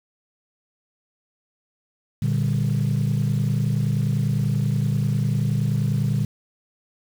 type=chord; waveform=sine; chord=G minor; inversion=first; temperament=equal; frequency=116.54 / 146.83 / 196 Hz; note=Bb2 / D3 / G3; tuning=0 / 0 / 0 cents; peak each=-21 / -21 / -25 dBFS; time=2.22-6.25 s; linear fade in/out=5 ms; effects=tanh soft clip ceiling -14 dBFS + 7-bit